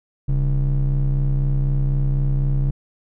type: ring-modulated tone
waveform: triangle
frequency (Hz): 84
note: E2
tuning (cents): +33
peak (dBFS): -11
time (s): 0.28-2.71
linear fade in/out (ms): 10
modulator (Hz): 52
effects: none

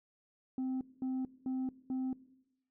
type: tone bursts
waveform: sine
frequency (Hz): 259.8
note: C4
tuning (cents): -12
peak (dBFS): -30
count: 4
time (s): 0.58-2.13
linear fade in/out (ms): 2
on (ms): 230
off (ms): 210
effects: noise-tail reverb RT60 0.9 s tail -20 dB re dry + tanh soft clip ceiling -32 dBFS

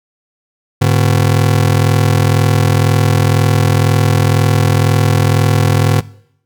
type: ring-modulated tone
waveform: 40% pulse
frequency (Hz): 124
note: B2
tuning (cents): +7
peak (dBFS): -5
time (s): 0.81-6.01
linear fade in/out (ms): 10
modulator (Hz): 21
effects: noise-tail reverb RT60 0.7 s tail -21 dB re dry

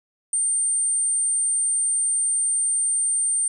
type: tone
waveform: sine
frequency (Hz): 8870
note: C#9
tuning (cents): 0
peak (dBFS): -19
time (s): 0.33-3.48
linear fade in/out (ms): 2
effects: none

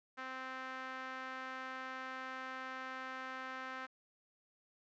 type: tone with band-pass filter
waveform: sawtooth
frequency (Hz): 260.4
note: C4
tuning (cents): -8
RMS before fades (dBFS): -45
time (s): 0.17-3.87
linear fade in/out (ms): 20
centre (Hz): 1500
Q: 2
effects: resampled to 16000 Hz + 12-bit

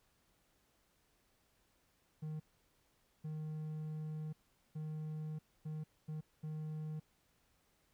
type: tone bursts at uneven times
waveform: triangle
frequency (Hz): 154.8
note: D#3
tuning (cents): -9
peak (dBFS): -38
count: 6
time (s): 2.22-2.4 / 3.24-4.33 / 4.75-5.39 / 5.65-5.84 / 6.08-6.21 / 6.43-7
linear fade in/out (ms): 10
effects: pink hiss -75 dBFS RMS until 7.93 s

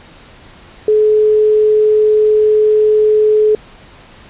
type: tone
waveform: sine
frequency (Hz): 427.6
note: A4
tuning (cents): -49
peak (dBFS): -7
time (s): 0.88-3.55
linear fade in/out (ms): 2
effects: pink hiss -40 dBFS RMS until 4.29 s + resampled to 8000 Hz

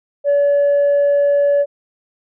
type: tone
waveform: sine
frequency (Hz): 571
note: D5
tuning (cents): -49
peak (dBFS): -9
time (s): 0.24-1.66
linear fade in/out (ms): 50
effects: tanh soft clip ceiling -9 dBFS

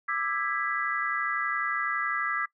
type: chord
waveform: sine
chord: E dominant seventh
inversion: third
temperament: just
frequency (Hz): 1186.7 / 1318.5 / 1648.1 / 1977.8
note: D6 / E6 / G#6 / B6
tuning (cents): +18 / 0 / -14 / +2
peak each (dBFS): -32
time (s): 0.08-2.46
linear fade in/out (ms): 10
effects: noise-tail reverb RT60 0.1 s tail -21 dB re dry

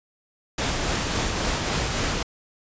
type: noise with tremolo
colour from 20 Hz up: pink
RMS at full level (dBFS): -24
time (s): 0.58-2.23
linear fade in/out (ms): 5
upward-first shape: sine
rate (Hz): 3.6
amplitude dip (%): 25
effects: resampled to 16000 Hz

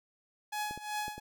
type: tone with tremolo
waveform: sawtooth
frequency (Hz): 842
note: G#5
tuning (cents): +24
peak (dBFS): -28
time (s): 0.52-1.2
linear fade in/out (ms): 10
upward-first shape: triangle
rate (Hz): 2.7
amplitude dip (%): 85
type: clicks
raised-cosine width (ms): 2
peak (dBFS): -31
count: 4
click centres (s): 0.71 / 0.776 / 1.081 / 1.18
effects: none

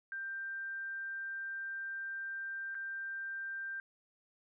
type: tone with dropouts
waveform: sine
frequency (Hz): 1575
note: G6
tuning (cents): +8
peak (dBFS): -38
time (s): 0.12-3.8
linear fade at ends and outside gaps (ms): 1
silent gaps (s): 2.746-2.751
effects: none

